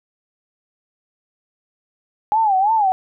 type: tone with vibrato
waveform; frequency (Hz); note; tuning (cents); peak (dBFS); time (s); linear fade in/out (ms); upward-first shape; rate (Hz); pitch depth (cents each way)
sine; 822; G#5; -18; -13; 2.32-2.92; 0; sine; 3; 160
effects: none